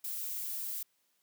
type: noise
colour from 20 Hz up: violet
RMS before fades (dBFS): -38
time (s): 0.04-0.83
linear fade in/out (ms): 5
effects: white hiss -75 dBFS RMS until 1.22 s + high-pass 150 Hz 12 dB/octave